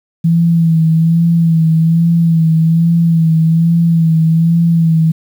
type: tone with vibrato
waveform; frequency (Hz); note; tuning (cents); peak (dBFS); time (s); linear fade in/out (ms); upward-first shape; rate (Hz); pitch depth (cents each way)
sine; 164.6; E3; -2; -7; 0.24-5.12; 10; sine; 1.2; 41
effects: 7-bit